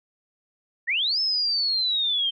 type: linear two-way sweep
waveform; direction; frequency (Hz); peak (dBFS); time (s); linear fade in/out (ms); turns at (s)
sine; up then down; 1760 to 5274 to 3129; -21; 0.87-2.31; 20; 1.2
effects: none